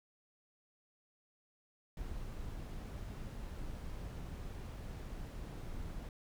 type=noise; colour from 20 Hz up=brown; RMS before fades=-44 dBFS; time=1.97-6.09 s; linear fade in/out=2 ms; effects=none